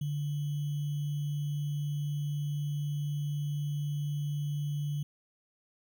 sine tone with sample-and-hold, 146 Hz, D3, 10 cents flat, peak -30 dBFS, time 0.01-5.03 s, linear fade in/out 5 ms, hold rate 3150 Hz, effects none

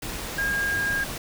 sine tone in noise, 1622 Hz, G#6, 41 cents flat, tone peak -23 dBFS, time 0.38-1.04 s, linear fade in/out 5 ms, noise pink, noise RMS -33 dBFS, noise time 0.02-1.18 s, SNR +7 dB, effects none

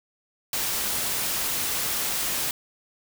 white noise, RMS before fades -27 dBFS, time 0.53-2.51 s, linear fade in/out 2 ms, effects none

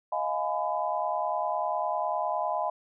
sine chord, F half-diminished seventh, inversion third, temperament just, 628.6 / 698.5 / 838.1 / 1005.8 Hz, Eb5 / F5 / Ab5 / Cb6, +18 / 0 / +16 / +31 cents, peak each -32 dBFS, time 0.12-2.7 s, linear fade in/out 5 ms, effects none

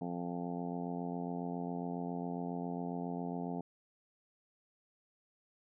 harmonic tone, 87.31 Hz, F2, in tune, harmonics 2 / 3 / 4 / 5 / 6 / 7 / 8 / 9 / 10, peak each -40 / -41 / -49 / -46 / -54 / -54 / -46 / -49 / -53 dBFS, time 0.01-3.61 s, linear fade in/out 5 ms, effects none

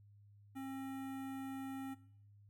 square tone with notch filter, 268 Hz, C4, 42 cents sharp, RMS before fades -45 dBFS, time 0.55-1.95 s, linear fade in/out 20 ms, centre 4800 Hz, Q 0.65, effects noise-tail reverb RT60 0.7 s tail -19 dB re dry + added 102 Hz sine -60 dBFS peak until 2.49 s

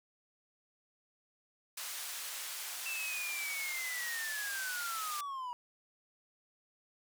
white band-pass noise, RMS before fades -42 dBFS, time 1.77-5.21 s, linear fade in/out 5 ms, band 890 to 13000 Hz, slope 12 dB/octave
triangle linear sweep, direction down, 2679 to 957 Hz, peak -36 dBFS, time 2.86-5.53 s, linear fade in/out 0 ms
effects none

